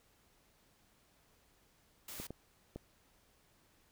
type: noise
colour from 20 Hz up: white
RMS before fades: -47 dBFS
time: 2.08-2.27 s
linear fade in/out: 5 ms
type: clicks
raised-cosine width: 2 ms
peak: -30 dBFS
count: 3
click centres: 2.2 / 2.306 / 2.76 s
effects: pink hiss -70 dBFS RMS until 3.91 s